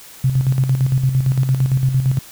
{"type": "tone with tremolo", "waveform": "sine", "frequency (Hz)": 131.4, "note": "C3", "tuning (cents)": 8, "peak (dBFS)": -11, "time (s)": [0.24, 2.19], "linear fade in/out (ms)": 5, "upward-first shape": "square", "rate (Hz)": 8.8, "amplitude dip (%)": 55, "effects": ["white hiss -40 dBFS RMS until 2.31 s"]}